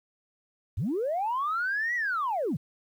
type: linear two-way sweep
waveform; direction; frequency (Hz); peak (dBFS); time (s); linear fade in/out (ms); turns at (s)
sine; up then down; 70.3 to 1975.5 to 110.1; -25; 0.77-2.57; 10; 1.95
effects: tanh soft clip ceiling -22 dBFS + 10-bit